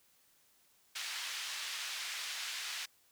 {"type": "band-pass noise", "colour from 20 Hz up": "white", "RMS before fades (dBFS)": -41, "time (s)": [0.95, 2.86], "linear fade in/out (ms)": 10, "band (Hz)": [1600, 4500], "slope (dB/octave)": 12, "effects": ["white hiss -69 dBFS RMS until 3.11 s"]}